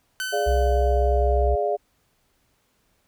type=tone with exponential decay; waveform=sawtooth; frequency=1520 Hz; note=F#6; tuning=46 cents sharp; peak=-22 dBFS; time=0.2-1.49 s; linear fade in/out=0 ms; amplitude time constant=280 ms
type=chord; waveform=sine; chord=D diminished; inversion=second; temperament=equal; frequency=415.3 / 587.3 / 698.5 Hz; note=Ab4 / D5 / F5; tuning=0 / 0 / 0 cents; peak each=-25 dBFS; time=0.32-1.77 s; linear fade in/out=20 ms
type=tone; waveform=sine; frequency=64 Hz; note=C2; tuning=38 cents flat; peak=-19 dBFS; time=0.46-1.56 s; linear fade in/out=20 ms
effects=pink hiss -67 dBFS RMS until 3.07 s